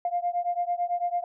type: beating tone pair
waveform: sine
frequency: 698.5 / 707.5 Hz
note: F5 / F5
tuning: 0 / +22 cents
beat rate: 9 Hz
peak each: -27 / -28 dBFS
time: 0.05-1.24 s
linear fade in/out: 2 ms
effects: tanh soft clip ceiling -17 dBFS